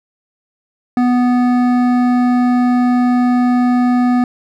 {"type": "tone with hard clipping", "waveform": "sine", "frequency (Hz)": 246.9, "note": "B3", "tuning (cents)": 0, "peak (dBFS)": -12, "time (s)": [0.97, 4.24], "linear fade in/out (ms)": 2, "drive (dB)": 12, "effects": []}